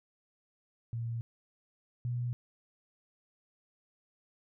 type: tone pair in turn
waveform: sine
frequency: 116.2 / 121.66 Hz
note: A#2 / B2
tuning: -5 / -26 cents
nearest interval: minor second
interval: 79 cents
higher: second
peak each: -33 / -31 dBFS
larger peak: second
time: 0.93-1.21 / 2.05-2.33 s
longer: neither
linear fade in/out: 0 ms
effects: none